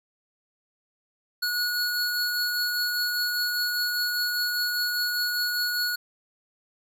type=tone pair together; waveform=square; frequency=1455 / 4360 Hz; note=F#6 / C#8; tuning=-29 / -29 cents; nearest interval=octave + perfect fifth; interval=1900 cents; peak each=-28 dBFS; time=1.42-5.96 s; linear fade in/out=10 ms; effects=none